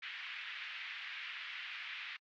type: band-pass noise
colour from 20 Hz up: pink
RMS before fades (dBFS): -45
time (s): 0.02-2.17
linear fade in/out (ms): 10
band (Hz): 1800 to 3100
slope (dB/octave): 24
effects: low-pass 5000 Hz 12 dB/octave + AAC 64 kbps